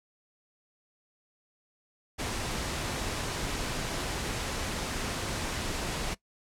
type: noise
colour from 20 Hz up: pink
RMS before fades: -33 dBFS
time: 2.18-6.15 s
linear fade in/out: 20 ms
effects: noise-tail reverb RT60 0.1 s tail -20 dB re dry + low-pass 9000 Hz 12 dB/octave